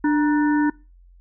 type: harmonic tone with a mistuned harmonic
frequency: 296.6 Hz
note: D4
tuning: 17 cents sharp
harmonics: 1 / 3 / 5 / 6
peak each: -16 / -26 / -30 / -32 dBFS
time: 0.04-0.7 s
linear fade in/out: 5 ms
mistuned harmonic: 3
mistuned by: +100 cents
effects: noise-tail reverb RT60 0.3 s tail -24 dB re dry + added 44 Hz sine -47 dBFS peak until 1.2 s